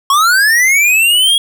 square linear sweep, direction up, 1077 to 3322 Hz, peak -8 dBFS, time 0.1-1.38 s, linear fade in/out 2 ms, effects none

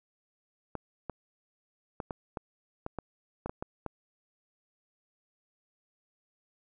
clicks, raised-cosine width 1 ms, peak -21 dBFS, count 11, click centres 0.753 / 1.097 / 2.002 / 2.108 / 2.372 / 2.864 / 2.987 / 3.46 / 3.495 / 3.625 / 3.863 s, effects none

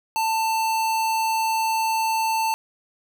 square tone, 890 Hz, A5, 20 cents sharp, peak -21 dBFS, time 0.16-2.54 s, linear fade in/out 0 ms, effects none

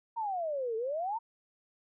sine exponential two-way sweep, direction down then up, 944 to 434.6 to 944 Hz, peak -31 dBFS, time 0.16-1.19 s, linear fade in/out 20 ms, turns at 0.76 s, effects none

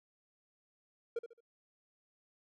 triangle tone with echo, 466.2 Hz, A#4, in tune, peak -31 dBFS, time 1.16-1.19 s, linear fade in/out 5 ms, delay 72 ms, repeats 3, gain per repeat -10 dB, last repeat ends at 1.406 s, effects none

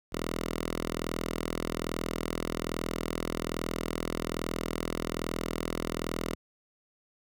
5% pulse tone with notch filter, 41.2 Hz, E1, in tune, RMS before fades -34 dBFS, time 0.12-6.35 s, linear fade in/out 10 ms, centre 96 Hz, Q 0.78, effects none

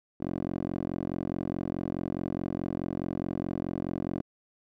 10% pulse tone with band-pass filter, 44.73 Hz, F1, 42 cents sharp, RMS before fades -33 dBFS, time 0.2-4.22 s, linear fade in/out 10 ms, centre 340 Hz, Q 1.6, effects none

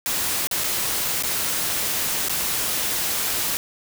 white noise with dropouts, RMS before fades -24 dBFS, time 0.06-3.57 s, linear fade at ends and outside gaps 0 ms, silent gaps 0.471-0.512 / 0.637-0.642 / 1.225-1.235 / 2.285-2.295 s, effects none

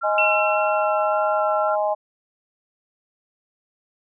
sine tone with vibrato, 1361 Hz, F6, 45 cents flat, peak -24 dBFS, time 0.01-1.76 s, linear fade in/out 20 ms, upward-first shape square, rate 1.8 Hz, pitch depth 11 cents each way
harmonic tone, 208.2 Hz, G#3, 5 cents sharp, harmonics 3 / 4 / 5, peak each -21 / -23 / -30 dBFS, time 0.03-1.95 s, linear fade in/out 20 ms
sine tone with exponential decay, 2707 Hz, E7, 45 cents sharp, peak -16 dBFS, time 0.18-1.7 s, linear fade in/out 2 ms, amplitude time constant 330 ms
effects none

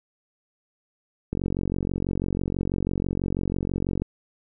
click train, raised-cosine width 3 ms, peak -13 dBFS, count 125, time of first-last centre 1.33-4.02 s, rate 46.1 Hz, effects none

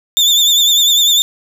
35% pulse tone with vibrato, 3546 Hz, A7, 13 cents sharp, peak -7 dBFS, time 0.17-1.22 s, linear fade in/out 0 ms, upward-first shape sine, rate 10 Hz, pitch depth 53 cents each way, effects none

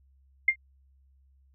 sine tone with exponential decay, 2111 Hz, C7, 15 cents sharp, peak -14 dBFS, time 0.48-0.56 s, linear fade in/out 5 ms, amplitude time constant 17 ms, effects added 67 Hz sine -59 dBFS peak until 1.54 s

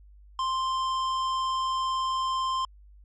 sine tone with hard clipping, 1047 Hz, C6, 1 cent sharp, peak -27 dBFS, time 0.39-2.65 s, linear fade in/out 2 ms, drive 11 dB, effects added 50 Hz sine -49 dBFS peak until 3.04 s + MP3 48 kbps

